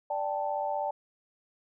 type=chord; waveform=sine; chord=D suspended fourth; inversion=none; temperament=equal; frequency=587.3 / 784 / 880 Hz; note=D5 / G5 / A5; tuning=0 / 0 / 0 cents; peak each=-33 dBFS; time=0.1-0.91 s; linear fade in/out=5 ms; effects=none